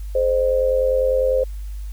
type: tone with amplitude modulation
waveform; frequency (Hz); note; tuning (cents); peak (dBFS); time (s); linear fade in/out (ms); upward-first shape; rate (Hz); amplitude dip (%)
sine; 520; C5; -11; -12; 0.15-1.44; 5; sine; 90; 70
effects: added 50 Hz sine -27 dBFS peak until 1.92 s + white hiss -52 dBFS RMS until 1.92 s